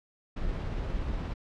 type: noise with tremolo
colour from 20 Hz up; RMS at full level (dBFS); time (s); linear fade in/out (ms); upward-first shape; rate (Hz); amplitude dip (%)
brown; -31; 0.36-1.34; 10; triangle; 17; 25
effects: low-pass 4000 Hz 12 dB/octave